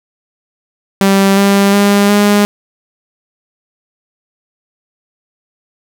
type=tone with pitch steps; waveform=sawtooth; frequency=195.6 / 198.79 / 202 / 205.3 Hz; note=G3 / G3 / G#3 / G#3; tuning=-4 / +24 / -48 / -20 cents; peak=-3 dBFS; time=1.01-2.45 s; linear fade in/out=0 ms; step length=360 ms; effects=none